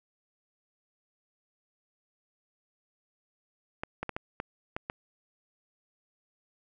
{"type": "clicks", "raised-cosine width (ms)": 0.5, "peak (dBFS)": -18, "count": 7, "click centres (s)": [3.835, 4.03, 4.093, 4.165, 4.401, 4.765, 4.899], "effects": []}